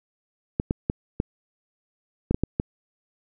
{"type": "clicks", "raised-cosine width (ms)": 3, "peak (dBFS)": -9, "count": 8, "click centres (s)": [0.599, 0.709, 0.899, 1.201, 2.31, 2.345, 2.436, 2.599], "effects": []}